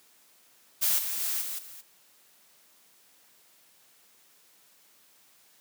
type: noise with level steps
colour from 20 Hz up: blue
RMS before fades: -25 / -32 / -30 / -35 / -46 dBFS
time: 0.81-1.82 s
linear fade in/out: 20 ms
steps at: 0.98 / 1.2 / 1.41 / 1.58 s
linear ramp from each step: 10 ms
effects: white hiss -61 dBFS RMS until 5.6 s + high-pass 150 Hz 12 dB/octave